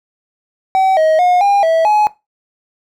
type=tone with pitch steps; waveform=triangle; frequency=763 / 631 / 719 / 805 / 652 / 844 Hz; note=G5 / D#5 / F#5 / G5 / E5 / G#5; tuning=-47 / +24 / -50 / +46 / -19 / +28 cents; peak=-7 dBFS; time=0.75-2.07 s; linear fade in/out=0 ms; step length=220 ms; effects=noise-tail reverb RT60 0.2 s tail -17 dB re dry